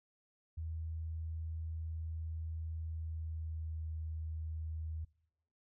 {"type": "tone with pitch glide", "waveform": "sine", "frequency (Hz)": [80.6, 79.49], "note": ["E2", "D#2"], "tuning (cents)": [-38, 38], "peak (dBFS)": -38, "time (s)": [0.57, 5.05], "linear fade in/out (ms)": 10, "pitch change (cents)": -24, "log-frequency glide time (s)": [2.77, 3.87], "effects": ["noise-tail reverb RT60 0.8 s tail -23 dB re dry"]}